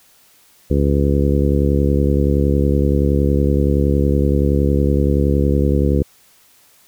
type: harmonic tone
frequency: 70.7 Hz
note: C#2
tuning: 35 cents sharp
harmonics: 1 / 2 / 3 / 4 / 5 / 6 / 7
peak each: -16 / -19 / -21 / -22 / -23 / -24 / -24 dBFS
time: 0.7-6.03 s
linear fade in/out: 10 ms
effects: white hiss -52 dBFS RMS until 6.87 s